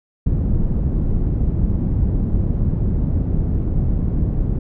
pink low-pass noise, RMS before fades -18 dBFS, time 0.26-4.59 s, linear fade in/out 5 ms, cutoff 190 Hz, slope 12 dB/octave, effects none

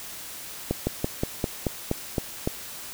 slowing click train, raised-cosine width 2 ms, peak -10 dBFS, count 9, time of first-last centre 0.71-2.475 s, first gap 160 ms, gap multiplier 1.09, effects white hiss -39 dBFS RMS until 2.93 s

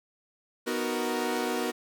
sawtooth chord, B major seventh, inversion none, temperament equal, 246.9 / 311.1 / 370 / 466.2 Hz, B3 / D#4 / F#4 / A#4, 0 / 0 / 0 / 0 cents, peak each -29 / -32 / -29 / -29 dBFS, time 0.66-1.72 s, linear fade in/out 20 ms, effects none

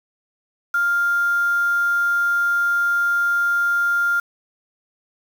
sine tone with quantisation, 1400 Hz, F6, 4 cents sharp, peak -16 dBFS, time 0.74-4.2 s, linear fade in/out 5 ms, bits 6, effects none

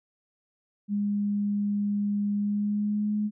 sine tone with pitch glide, 204.5 to 210 Hz, G#3 to G#3, -26 to +19 cents, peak -24 dBFS, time 0.88-3.31 s, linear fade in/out 50 ms, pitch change +45 cents, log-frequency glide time 2.35-3.15 s, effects none

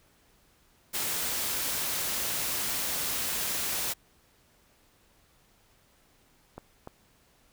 white noise, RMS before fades -31 dBFS, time 0.93-3.94 s, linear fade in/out 20 ms
clicks, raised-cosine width 1 ms, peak -26 / -26 / -26 dBFS, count 3, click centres 3.55 / 6.58 / 6.874 s
effects pink hiss -64 dBFS RMS until 7.52 s

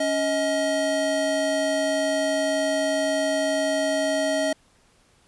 square tone pair together, 279.7 / 632 Hz, C#4 / D#5, +16 / +27 cents, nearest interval octave + major second, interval 1411 cents, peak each -28 / -23 dBFS, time 0-4.53 s, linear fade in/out 5 ms, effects pink hiss -60 dBFS RMS until 5.27 s + resampled to 24000 Hz

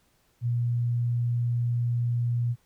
sine tone, 119.7 Hz, A#2, 46 cents sharp, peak -23 dBFS, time 0.41-2.56 s, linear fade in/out 50 ms, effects pink hiss -67 dBFS RMS until 2.65 s

